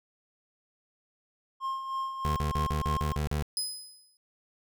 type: tone with tremolo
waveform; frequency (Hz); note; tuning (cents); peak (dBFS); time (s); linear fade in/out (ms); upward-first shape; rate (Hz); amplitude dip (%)
triangle; 1066; C6; +32; -27; 1.6-3.18; 50; sine; 3.2; 55
type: tone bursts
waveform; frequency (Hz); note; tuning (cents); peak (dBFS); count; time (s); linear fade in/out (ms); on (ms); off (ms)
25% pulse; 75; D2; +37; -24; 8; 2.25-3.424; 0; 110; 42
type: tone with exponential decay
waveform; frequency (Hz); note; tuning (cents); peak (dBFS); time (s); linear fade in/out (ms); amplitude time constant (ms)
25% pulse; 5030; D#8; +18; -22; 3.57-4.17; 1; 130
effects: none